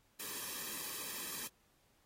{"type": "noise with comb filter", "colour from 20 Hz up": "white", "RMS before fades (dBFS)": -43, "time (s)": [0.19, 1.48], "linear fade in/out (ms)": 10, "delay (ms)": 1.4, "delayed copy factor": -0.75, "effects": ["pink hiss -73 dBFS RMS until 2.05 s", "AAC 48 kbps"]}